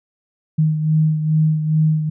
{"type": "beating tone pair", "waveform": "sine", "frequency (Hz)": [155.56, 157.96], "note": ["D#3", "D#3"], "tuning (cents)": [0, 26], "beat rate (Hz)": 2.4, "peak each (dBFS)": [-14, -22], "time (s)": [0.58, 2.1], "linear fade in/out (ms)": 10, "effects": []}